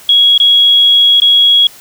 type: tone with dropouts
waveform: sine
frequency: 3322 Hz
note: G#7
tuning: in tune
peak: -4 dBFS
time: 0.09-1.67 s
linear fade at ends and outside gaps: 2 ms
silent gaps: 0.378-0.4 / 1.201-1.219 s
effects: white hiss -37 dBFS RMS until 1.8 s